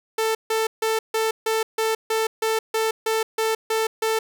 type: tone bursts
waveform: sawtooth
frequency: 443.3 Hz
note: A4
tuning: 13 cents sharp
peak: -16 dBFS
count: 13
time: 0.18-4.19 s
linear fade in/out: 5 ms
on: 170 ms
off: 150 ms
effects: none